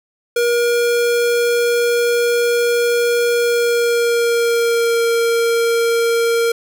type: tone with pitch glide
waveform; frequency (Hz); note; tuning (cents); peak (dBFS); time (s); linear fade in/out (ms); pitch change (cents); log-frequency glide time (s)
square; 475.9 to 464.2; A#4 to A#4; +36 to -7; -14; 0.36-6.52; 5; -43; 3.34-5.04
effects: none